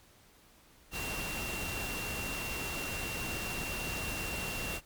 sine tone in noise, 2744 Hz, F7, 31 cents flat, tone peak -39 dBFS, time 0.91-4.81 s, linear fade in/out 50 ms, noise pink, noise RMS -38 dBFS, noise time 0.91-4.81 s, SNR -4 dB, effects pink hiss -61 dBFS RMS until 4.85 s + MP3 96 kbps

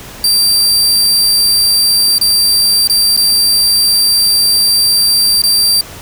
sawtooth tone with dropouts, 4699 Hz, D8, in tune, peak -5 dBFS, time 0.24-5.81 s, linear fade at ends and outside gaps 2 ms, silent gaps 2.183-2.212 / 2.874-2.897 / 3.165-3.174 / 5.419-5.437 s, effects pink hiss -31 dBFS RMS until 6.01 s

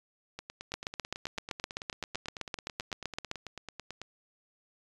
two click trains, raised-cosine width 0.2 ms, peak -16 / -23 dBFS, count 21 / 34, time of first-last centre 0.74-3.314 / 0.39-4.016 s, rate 7.77 / 9.1 Hz, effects resampled to 24000 Hz

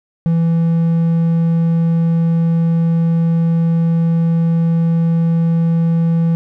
triangle tone with hard clipping, 166.2 Hz, E3, 15 cents sharp, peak -12 dBFS, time 0.26-6.35 s, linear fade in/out 0 ms, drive 6 dB, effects none

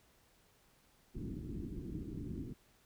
white low-pass noise, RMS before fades -43 dBFS, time 1.14-2.54 s, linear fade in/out 20 ms, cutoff 340 Hz, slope 48 dB/octave, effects pink hiss -69 dBFS RMS until 2.85 s

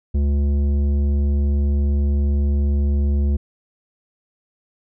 sine tone with tanh clipping, 71.3 Hz, C#2, 49 cents sharp, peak -17 dBFS, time 0.14-3.37 s, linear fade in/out 10 ms, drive 11 dB, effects none

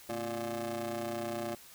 25% pulse ring-modulated tone, 120.2 Hz, B2, 46 cents flat, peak -28 dBFS, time 0.09-1.55 s, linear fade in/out 5 ms, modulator 466 Hz, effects white hiss -54 dBFS RMS until 1.74 s

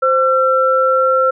sine tone pair together, 521 / 1349.7 Hz, C5 / E6, -7 / +40 cents, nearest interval octave + major third, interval 1647 cents, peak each -13 dBFS, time 0.02-1.31 s, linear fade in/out 10 ms, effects none

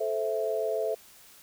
sine chord, A minor, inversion none, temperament equal with one note detuned, 436.2 / 523.3 / 659.3 Hz, A4 / C5 / E5, -15 / 0 / 0 cents, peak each -30 / -33 / -30 dBFS, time 0-0.95 s, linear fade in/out 10 ms, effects white hiss -54 dBFS RMS until 1.42 s

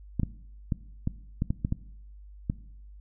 clicks, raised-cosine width 5 ms, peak -14 dBFS, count 9, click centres 0.197 / 0.233 / 0.722 / 1.074 / 1.421 / 1.505 / 1.649 / 1.724 / 2.499 s, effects noise-tail reverb RT60 0.8 s tail -19 dB re dry + added 50 Hz sine -45 dBFS peak until 3 s

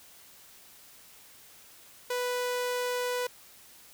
sawtooth tone, 493.9 Hz, B4, in tune, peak -25 dBFS, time 2.1-3.27 s, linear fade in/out 5 ms, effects white hiss -54 dBFS RMS until 3.93 s

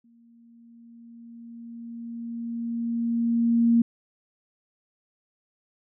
sine tone with exponential growth, 233.1 Hz, A#3, in tune, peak -15 dBFS, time 0.04-3.82 s, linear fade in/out 5 ms, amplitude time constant 820 ms, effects none

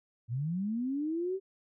sine linear sweep, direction up, 110 to 392 Hz, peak -30 dBFS, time 0.28-1.4 s, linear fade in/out 50 ms, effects none

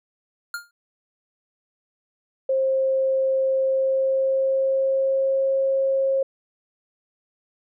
square tone with exponential decay, 1408 Hz, F6, 14 cents sharp, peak -25 dBFS, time 0.54-0.71 s, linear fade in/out 2 ms, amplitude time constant 35 ms
sine tone with pitch glide, 531 to 538.4 Hz, C5 to C5, +25 to +49 cents, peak -18 dBFS, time 2.49-6.23 s, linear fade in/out 5 ms, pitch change +24 cents, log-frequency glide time 3.62-5.5 s
effects none

